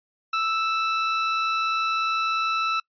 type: tone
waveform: sawtooth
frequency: 1318.5 Hz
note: E6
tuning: in tune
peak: -18 dBFS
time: 0.33-2.8 s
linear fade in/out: 5 ms
effects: noise-tail reverb RT60 0.1 s tail -25 dB re dry + resampled to 11025 Hz